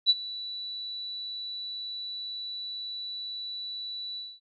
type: tone with ADSR envelope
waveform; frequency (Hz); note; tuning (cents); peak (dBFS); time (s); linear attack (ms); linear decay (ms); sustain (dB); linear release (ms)
sine; 3951; B7; 0; -15; 0.06-4.4; 38; 36; -19; 230
effects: none